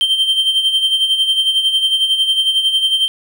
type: tone with tremolo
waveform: triangle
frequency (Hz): 3136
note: G7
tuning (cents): 0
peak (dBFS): -8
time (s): 0.01-3.08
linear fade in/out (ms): 0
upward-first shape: sine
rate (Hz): 11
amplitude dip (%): 60
effects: none